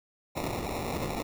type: noise with sample-and-hold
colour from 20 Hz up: white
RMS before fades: -33 dBFS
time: 0.35-1.23 s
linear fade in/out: 20 ms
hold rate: 1575 Hz
effects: none